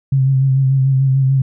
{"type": "tone with vibrato", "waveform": "sine", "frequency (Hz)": 133.9, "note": "C3", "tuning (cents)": 40, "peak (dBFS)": -10, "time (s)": [0.12, 1.42], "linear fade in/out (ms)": 5, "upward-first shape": "sine", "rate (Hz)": 6.8, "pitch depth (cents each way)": 33, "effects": []}